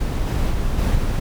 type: noise with level steps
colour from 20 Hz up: brown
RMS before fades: -21 / -19 / -21 / -17 / -20 dBFS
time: 0-1.2 s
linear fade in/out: 10 ms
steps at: 0.26 / 0.5 / 0.78 / 0.95 s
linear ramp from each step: 10 ms
effects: none